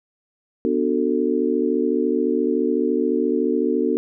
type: chord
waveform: sine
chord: B minor seventh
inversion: none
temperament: just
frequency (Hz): 246.9 / 296.3 / 370.4 / 444.5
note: B3 / D4 / F#4 / A4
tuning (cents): 0 / +15 / +2 / +18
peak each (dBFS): -23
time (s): 0.65-3.97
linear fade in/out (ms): 0
effects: none